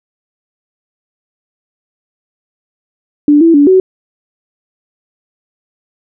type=tone with pitch steps; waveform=sine; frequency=293.5 / 331.3 / 287.4 / 375.4 Hz; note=D4 / E4 / D4 / F#4; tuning=-1 / +9 / -37 / +25 cents; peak=-3 dBFS; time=3.28-3.8 s; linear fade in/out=2 ms; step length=130 ms; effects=none